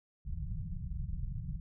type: low-pass noise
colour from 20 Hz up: pink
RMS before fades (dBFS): -38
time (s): 0.25-1.6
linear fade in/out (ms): 5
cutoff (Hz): 180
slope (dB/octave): 96
effects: none